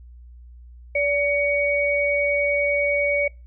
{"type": "tone pair together", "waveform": "sine", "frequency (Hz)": [576, 2245], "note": ["D5", "C#7"], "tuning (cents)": [-34, 21], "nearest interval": "2 octaves", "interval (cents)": 2355, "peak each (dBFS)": -21, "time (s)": [0.95, 3.28], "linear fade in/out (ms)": 5, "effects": ["noise-tail reverb RT60 0.3 s tail -26 dB re dry", "added 60 Hz sine -41 dBFS peak until 3.46 s"]}